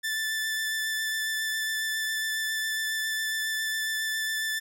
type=tone with vibrato; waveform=sawtooth; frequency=1760 Hz; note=A6; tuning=in tune; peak=-24 dBFS; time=0.03-4.6 s; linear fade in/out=20 ms; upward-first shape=sine; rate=7.3 Hz; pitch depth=12 cents each way; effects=none